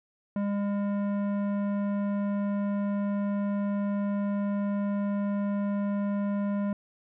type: tone with tanh clipping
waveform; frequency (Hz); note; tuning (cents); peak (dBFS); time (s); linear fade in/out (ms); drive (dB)
sine; 202.3; G#3; -45; -28; 0.36-6.73; 2; 14
effects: none